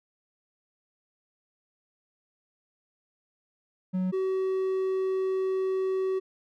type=tone pair in turn; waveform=triangle; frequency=185 / 378.9 Hz; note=F#3 / F#4; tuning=0 / +41 cents; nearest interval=octave; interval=1241 cents; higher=second; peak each=-23 dBFS; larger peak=neither; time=3.93-4.12 / 4.12-6.2 s; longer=second; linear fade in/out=20 ms; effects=none